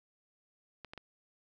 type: clicks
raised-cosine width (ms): 0.3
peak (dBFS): -29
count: 3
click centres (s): 0.847 / 0.935 / 0.977
effects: none